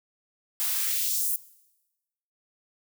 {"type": "noise with high-pass filter sweep", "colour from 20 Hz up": "blue", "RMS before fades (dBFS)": -27, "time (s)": [0.6, 1.36], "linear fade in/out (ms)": 0, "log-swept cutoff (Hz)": [550, 11000], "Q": 1.2, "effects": ["noise-tail reverb RT60 1.0 s tail -20 dB re dry"]}